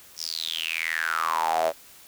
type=tone with high-pass filter sweep; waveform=sawtooth; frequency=81.3 Hz; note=E2; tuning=23 cents flat; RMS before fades=-27 dBFS; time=0.16-1.73 s; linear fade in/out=50 ms; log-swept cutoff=5700 to 580 Hz; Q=9.5; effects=white hiss -50 dBFS RMS until 2.07 s